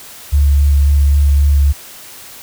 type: tone with vibrato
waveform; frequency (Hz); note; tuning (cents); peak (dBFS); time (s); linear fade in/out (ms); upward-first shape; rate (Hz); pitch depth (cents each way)
sine; 71.2; C#2; +47; -7; 0.32-1.73; 20; sine; 3.7; 17
effects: white hiss -35 dBFS RMS until 2.42 s